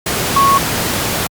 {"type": "tone in noise", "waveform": "sine", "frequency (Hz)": 1104, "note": "C#6", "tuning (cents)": -7, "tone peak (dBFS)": -8, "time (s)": [0.36, 0.58], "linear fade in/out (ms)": 5, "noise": "pink", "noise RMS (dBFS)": -17, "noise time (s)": [0.06, 1.27], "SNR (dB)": 6, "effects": ["high-pass 80 Hz 12 dB/octave", "Opus 48 kbps"]}